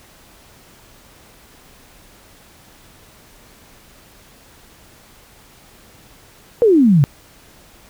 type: exponential sweep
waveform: sine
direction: down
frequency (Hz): 497.1 to 130.81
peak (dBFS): -8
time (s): 6.62-7.04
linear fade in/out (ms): 0
effects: pink hiss -47 dBFS RMS until 7.89 s